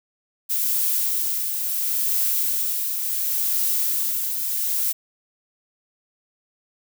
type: noise with tremolo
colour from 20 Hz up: violet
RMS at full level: -21 dBFS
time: 0.49-4.93 s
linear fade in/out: 20 ms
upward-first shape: triangle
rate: 0.71 Hz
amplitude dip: 45%
effects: none